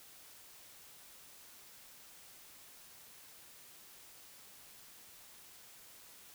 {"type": "silence", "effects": ["white hiss -57 dBFS RMS until 6.34 s"]}